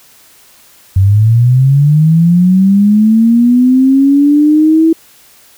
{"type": "linear sweep", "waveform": "sine", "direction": "up", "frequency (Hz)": [92.8, 327.7], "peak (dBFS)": -4, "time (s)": [0.96, 4.93], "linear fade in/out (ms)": 5, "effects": ["white hiss -43 dBFS RMS until 5.57 s"]}